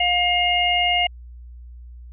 harmonic tone, 710 Hz, F5, 28 cents sharp, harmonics 1 / 3 / 4, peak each -21 / -22 / -20 dBFS, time 0-1.07 s, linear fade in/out 5 ms, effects added 60 Hz sine -37 dBFS peak until 2.12 s

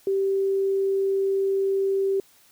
sine tone, 389.7 Hz, G4, 10 cents flat, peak -20 dBFS, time 0.07-2.2 s, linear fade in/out 2 ms, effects white hiss -57 dBFS RMS until 2.51 s

